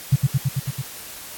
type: tone with echo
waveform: sine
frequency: 134.3 Hz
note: C3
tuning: 46 cents sharp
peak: -10 dBFS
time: 0.12-0.16 s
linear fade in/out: 10 ms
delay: 110 ms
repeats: 6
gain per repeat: -2 dB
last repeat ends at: 0.82 s
effects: white hiss -37 dBFS RMS until 1.37 s + AAC 64 kbps